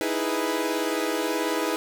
sawtooth chord, E major seventh, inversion third, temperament equal, 311.1 / 329.6 / 415.3 / 493.9 Hz, D#4 / E4 / G#4 / B4, 0 / 0 / 0 / 0 cents, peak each -26 dBFS, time 0.01-1.76 s, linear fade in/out 0 ms, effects none

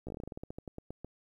slowing click train, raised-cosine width 2 ms, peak -28 dBFS, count 18, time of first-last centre 0.07-1.046 s, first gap 15 ms, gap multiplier 1.15, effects 11-bit

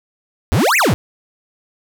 square exponential two-way sweep, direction up then down, 66.4 to 2794 to 83.1 Hz, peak -12 dBFS, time 0.52-0.94 s, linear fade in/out 0 ms, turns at 0.77 s, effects 8-bit

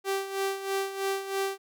sawtooth tone with tremolo, 390 Hz, G4, 9 cents flat, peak -22 dBFS, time 0.04-1.58 s, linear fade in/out 50 ms, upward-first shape sine, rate 3.1 Hz, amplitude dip 70%, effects none

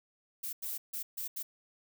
violet noise bursts at uneven times, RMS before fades -38 dBFS, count 5, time 0.43-0.53 / 0.62-0.78 / 0.93-1.03 / 1.17-1.28 / 1.36-1.43 s, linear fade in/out 10 ms, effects none

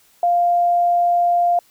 sine tone, 698.5 Hz, F5, in tune, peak -13 dBFS, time 0.23-1.59 s, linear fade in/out 2 ms, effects white hiss -55 dBFS RMS until 1.7 s

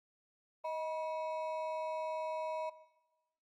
triangle ring-modulated tone, 799 Hz, G5, 33 cents sharp, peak -31 dBFS, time 0.64-2.7 s, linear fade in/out 10 ms, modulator 170 Hz, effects noise-tail reverb RT60 1.0 s tail -17 dB re dry + Opus 24 kbps

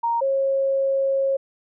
sine tone pair in turn, 932.3 / 542.8 Hz, A#5 / C#5, 0 / -36 cents, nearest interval major sixth, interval 936 cents, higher first, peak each -19 / -18 dBFS, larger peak second, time 0.03-0.21 / 0.21-1.37 s, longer second, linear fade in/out 10 ms, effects none

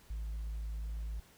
sine tone, 54.2 Hz, A1, 25 cents flat, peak -34 dBFS, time 0.1-1.2 s, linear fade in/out 5 ms, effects tanh soft clip ceiling -35 dBFS + pink hiss -62 dBFS RMS until 1.37 s

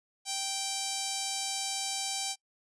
5% pulse tone with notch filter, 782 Hz, G5, 4 cents flat, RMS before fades -34 dBFS, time 0.25-2.36 s, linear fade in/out 50 ms, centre 1700 Hz, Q 1, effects noise-tail reverb RT60 0.1 s tail -23 dB re dry + resampled to 22050 Hz

